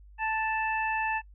harmonic tone, 880 Hz, A5, in tune, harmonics 1 / 2 / 3, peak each -29 / -32 / -34 dBFS, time 0.18-1.22 s, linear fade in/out 50 ms, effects noise-tail reverb RT60 0.1 s tail -23 dB re dry + added 50 Hz sine -49 dBFS peak until 1.34 s

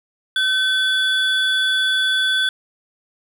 triangle tone pair together, 1528 / 3430 Hz, G6 / A7, -45 / -45 cents, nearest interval octave + major second, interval 1400 cents, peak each -17 dBFS, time 0.36-2.49 s, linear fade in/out 2 ms, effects none

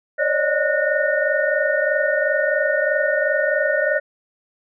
sine tone cluster, 551 / 593 / 616 / 1466 / 1830 Hz, C#5 / D5 / D#5 / F#6 / A#6, -11 / +17 / -17 / -16 / -32 cents, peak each -23 dBFS, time 0.18-4 s, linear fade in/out 20 ms, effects none

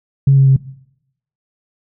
sine tone with pitch steps, 137.3 / 135.72 / 134.16 Hz, C#3 / C#3 / C3, -16 / -36 / +44 cents, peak -5 dBFS, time 0.27-0.564 s, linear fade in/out 5 ms, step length 98 ms, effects noise-tail reverb RT60 0.8 s tail -19 dB re dry + tanh soft clip ceiling -1 dBFS

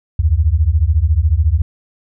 sine beating tone pair, 71.5 / 85.5 Hz, D2 / F2, -46 / -36 cents, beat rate 14 Hz, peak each -13 dBFS, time 0.19-1.62 s, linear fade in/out 5 ms, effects none

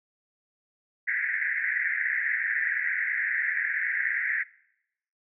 white band-pass noise, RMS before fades -28 dBFS, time 1.07-4.44 s, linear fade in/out 20 ms, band 1600 to 2100 Hz, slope 96 dB/octave, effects noise-tail reverb RT60 0.8 s tail -22 dB re dry

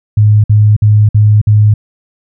sine tone bursts, 105.8 Hz, G#2, 33 cents sharp, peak -3 dBFS, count 5, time 0.17-1.74 s, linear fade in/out 5 ms, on 270 ms, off 55 ms, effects none

